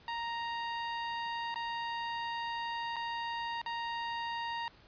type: tone with dropouts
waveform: sawtooth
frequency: 932.3 Hz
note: A#5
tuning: in tune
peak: -31 dBFS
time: 0.08-4.68 s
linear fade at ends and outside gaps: 1 ms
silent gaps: 1.543-1.558 / 2.96-2.965 / 3.616-3.661 s
effects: pink hiss -60 dBFS RMS until 4.87 s + resampled to 11025 Hz